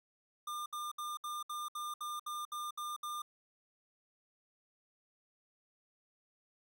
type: tone bursts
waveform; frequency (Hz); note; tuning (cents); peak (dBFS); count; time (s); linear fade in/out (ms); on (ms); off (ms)
square; 1202; D6; +40; -39; 11; 0.47-3.22; 5; 190; 66
effects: none